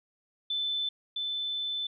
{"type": "tone pair in turn", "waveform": "sine", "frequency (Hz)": [3520, 3520], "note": ["A7", "A7"], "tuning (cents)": [0, 0], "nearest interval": "unison", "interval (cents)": 0, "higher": "neither", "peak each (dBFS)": [-28, -30], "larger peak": "first", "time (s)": [[0.5, 0.89], [1.16, 1.87]], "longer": "second", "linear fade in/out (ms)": 5, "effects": []}